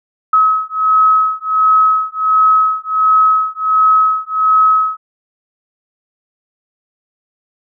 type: beating tone pair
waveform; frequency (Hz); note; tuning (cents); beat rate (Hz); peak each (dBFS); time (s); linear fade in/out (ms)
sine; 1280 / 1281.4; D#6 / E6; +49 / -49; 1.4; -12; 0.33-4.97; 5
effects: none